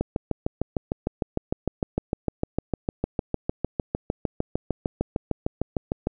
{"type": "click train", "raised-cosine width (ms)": 2, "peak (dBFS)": -10, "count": 41, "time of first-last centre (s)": [0.01, 6.071], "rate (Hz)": 6.6, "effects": []}